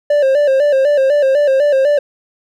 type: tone with vibrato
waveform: triangle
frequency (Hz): 559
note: C#5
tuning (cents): +14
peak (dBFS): -7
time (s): 0.1-1.99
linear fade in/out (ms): 5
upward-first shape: square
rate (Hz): 4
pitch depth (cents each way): 81
effects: none